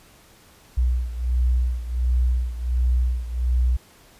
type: beating tone pair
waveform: sine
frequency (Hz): 61.2 / 62.6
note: B1 / B1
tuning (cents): -15 / +24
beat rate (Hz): 1.4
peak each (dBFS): -20 / -24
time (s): 0.77-3.77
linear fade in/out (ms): 10
effects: pink hiss -52 dBFS RMS until 4.19 s + resampled to 32000 Hz